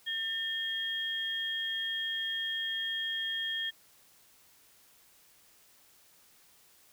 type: tone pair together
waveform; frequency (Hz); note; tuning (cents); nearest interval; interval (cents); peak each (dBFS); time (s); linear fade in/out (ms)
sine; 1799 / 3253; A6 / G#7; +38 / -37; minor seventh; 1025; -36 / -33; 0.06-3.71; 20
effects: white hiss -62 dBFS RMS until 6.92 s